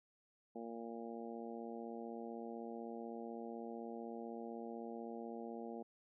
harmonic tone, 115.9 Hz, A#2, 10 cents flat, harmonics 2 / 3 / 4 / 5 / 6 / 7, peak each -48 / -51 / -50 / -55 / -54 / -55 dBFS, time 0.55-5.83 s, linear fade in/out 10 ms, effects none

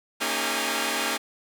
5% pulse tone cluster, 229.1 / 275.6 / 310.8 / 398.9 / 837 Hz, A#3 / C#4 / D#4 / G4 / G#5, -30 / -10 / -2 / +30 / +13 cents, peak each -20 dBFS, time 0.2-1.18 s, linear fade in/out 20 ms, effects none

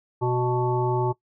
harmonic tone with a mistuned harmonic, 123.47 Hz, B2, in tune, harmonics 1 / 3 / 5 / 7 / 9, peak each -25 / -24 / -35 / -27 / -35 dBFS, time 0.21-1.13 s, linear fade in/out 20 ms, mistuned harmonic 7, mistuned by +29 cents, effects noise-tail reverb RT60 0.1 s tail -19 dB re dry

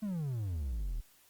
triangle exponential sweep, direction down, 220.8 to 35.81 Hz, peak -31 dBFS, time 0.02-1.01 s, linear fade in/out 10 ms, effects white hiss -64 dBFS RMS until 1.29 s + Opus 48 kbps

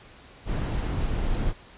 brown noise, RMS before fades -26 dBFS, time 0.45-1.54 s, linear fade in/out 50 ms, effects pink hiss -50 dBFS RMS until 1.77 s + resampled to 8000 Hz

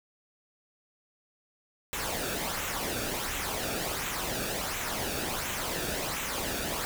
pink noise with flanger, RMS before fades -33 dBFS, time 1.93-6.85 s, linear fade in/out 0 ms, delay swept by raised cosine 0.2 to 1 ms, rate 1.4 Hz, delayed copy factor -0.55, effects none

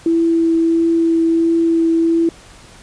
sine tone with vibrato, 330.8 Hz, E4, 6 cents sharp, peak -11 dBFS, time 0.06-2.29 s, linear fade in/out 2 ms, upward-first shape triangle, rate 1.5 Hz, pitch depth 11 cents each way, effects pink hiss -42 dBFS RMS until 2.82 s + resampled to 22050 Hz

